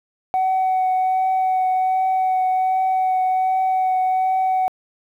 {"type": "tone with vibrato", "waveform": "sine", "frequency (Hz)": 750, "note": "F#5", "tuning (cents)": 23, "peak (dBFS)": -14, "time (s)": [0.34, 4.68], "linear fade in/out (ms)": 0, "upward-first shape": "triangle", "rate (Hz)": 1.3, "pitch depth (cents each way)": 13, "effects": ["tanh soft clip ceiling -14 dBFS", "9-bit"]}